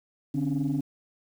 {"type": "tone cluster", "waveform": "sine", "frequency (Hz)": [146.6, 264.9, 286.8], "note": ["D3", "C4", "D4"], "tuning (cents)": [-3, 22, -41], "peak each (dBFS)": -28, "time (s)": [0.34, 0.81], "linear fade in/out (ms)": 10, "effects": ["tanh soft clip ceiling -19 dBFS", "9-bit"]}